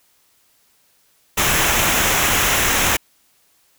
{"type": "noise with comb filter", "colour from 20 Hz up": "pink", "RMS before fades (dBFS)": -17, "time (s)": [1.37, 2.97], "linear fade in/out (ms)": 10, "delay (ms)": 0.22, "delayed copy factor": -0.55, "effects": ["white hiss -59 dBFS RMS until 3.78 s"]}